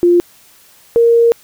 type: tone pair in turn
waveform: sine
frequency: 349.2 / 466.1 Hz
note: F4 / A#4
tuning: 0 / 0 cents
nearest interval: perfect fourth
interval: 500 cents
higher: second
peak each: -6 dBFS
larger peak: neither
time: 0.03-0.2 / 0.96-1.32 s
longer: second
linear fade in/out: 0 ms
effects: white hiss -46 dBFS RMS until 1.43 s